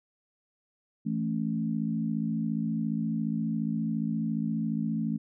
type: chord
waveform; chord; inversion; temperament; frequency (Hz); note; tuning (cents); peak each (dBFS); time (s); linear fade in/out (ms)
sine; A major; second; equal with one note detuned; 165.48 / 220 / 277.2; E3 / A3 / C#4; +7 / 0 / 0; -32 / -29 / -35; 1.05-5.18; 20
effects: none